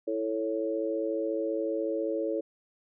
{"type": "chord", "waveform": "sine", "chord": "A major", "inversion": "second", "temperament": "equal", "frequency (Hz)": [329.6, 440, 554.4], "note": ["E4", "A4", "C#5"], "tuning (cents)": [0, 0, 0], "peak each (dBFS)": -32, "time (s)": [0.07, 2.41], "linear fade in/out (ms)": 10, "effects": []}